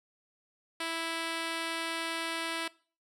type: tone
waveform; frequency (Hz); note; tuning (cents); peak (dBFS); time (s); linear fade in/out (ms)
5% pulse; 329.6; E4; 0; -21; 0.8-2.68; 5
effects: noise-tail reverb RT60 0.4 s tail -21 dB re dry + low-pass 11000 Hz 12 dB/octave